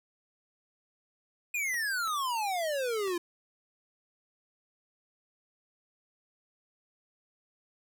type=exponential sweep; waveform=square; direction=down; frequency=2497 to 337.6 Hz; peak=-30 dBFS; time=1.54-3.18 s; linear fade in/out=5 ms
type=clicks; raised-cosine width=0.3 ms; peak=-32 dBFS; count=3; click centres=1.743 / 2.075 / 3.077 s
effects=none